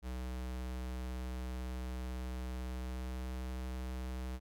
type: tone with pitch glide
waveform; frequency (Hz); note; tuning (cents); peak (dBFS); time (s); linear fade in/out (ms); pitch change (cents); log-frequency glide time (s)
square; 63 to 63.44; B1 to B1; +35 to +47; -39; 0.02-4.4; 50; +12; 2.79-3.23
effects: none